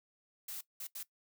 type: noise bursts at uneven times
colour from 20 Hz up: blue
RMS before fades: -43 dBFS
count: 3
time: 0.48-0.61 / 0.8-0.87 / 0.95-1.03 s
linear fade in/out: 5 ms
effects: noise-tail reverb RT60 0.1 s tail -18 dB re dry

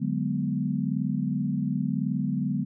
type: chord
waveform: sine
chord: G# half-diminished seventh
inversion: second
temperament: equal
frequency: 146.83 / 185 / 207.7 / 246.9 Hz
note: D3 / F#3 / G#3 / B3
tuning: 0 / 0 / 0 / 0 cents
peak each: -30 dBFS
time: 0-2.65 s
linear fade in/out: 20 ms
effects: none

